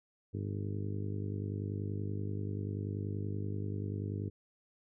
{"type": "harmonic tone", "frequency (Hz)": 50.4, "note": "G1", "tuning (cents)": 49, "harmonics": [2, 3, 4, 5, 6, 7, 8, 9], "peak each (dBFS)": [-36, -44, -44, -48, -45, -51, -47, -52], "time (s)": [0.33, 4.3], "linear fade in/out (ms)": 20, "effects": []}